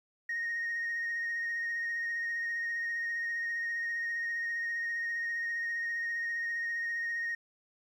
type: tone with vibrato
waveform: sine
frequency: 1862 Hz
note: A#6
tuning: 2 cents flat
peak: -30 dBFS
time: 0.29-7.35 s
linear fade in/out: 5 ms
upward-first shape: sine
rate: 15 Hz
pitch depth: 16 cents each way
effects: tanh soft clip ceiling -29 dBFS + 11-bit